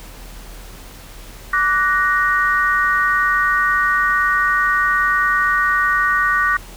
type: tone cluster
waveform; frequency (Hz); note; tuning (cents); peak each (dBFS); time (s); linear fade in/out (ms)
sine; 1161 / 1480 / 1871; D6 / F#6 / A#6; -20 / 0 / +6; -18; 1.53-6.57; 5
effects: added 40 Hz sine -36 dBFS peak until 6.76 s + pink hiss -40 dBFS RMS until 6.76 s